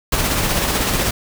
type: noise with tremolo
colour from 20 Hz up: pink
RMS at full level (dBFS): -17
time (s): 0.12-1.11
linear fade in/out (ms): 5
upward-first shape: sine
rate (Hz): 16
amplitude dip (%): 35
effects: none